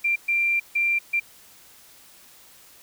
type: tone bursts at uneven times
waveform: sine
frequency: 2370 Hz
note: D7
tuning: 15 cents sharp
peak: -19 dBFS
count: 4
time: 0.04-0.16 / 0.28-0.6 / 0.75-0.99 / 1.13-1.2 s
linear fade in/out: 10 ms
effects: white hiss -51 dBFS RMS until 2.82 s